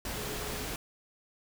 sine tone in noise, 422.1 Hz, G#4, 28 cents sharp, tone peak -43 dBFS, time 0.16-0.64 s, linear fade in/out 2 ms, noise pink, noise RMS -37 dBFS, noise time 0.05-0.76 s, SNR -9 dB, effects none

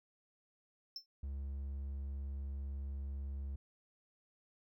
triangle tone with exponential decay, 5330 Hz, E8, 18 cents sharp, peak -37 dBFS, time 0.96-1.06 s, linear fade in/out 2 ms, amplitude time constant 20 ms
triangle tone, 69 Hz, C#2, 7 cents flat, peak -37 dBFS, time 1.23-3.56 s, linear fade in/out 5 ms
effects none

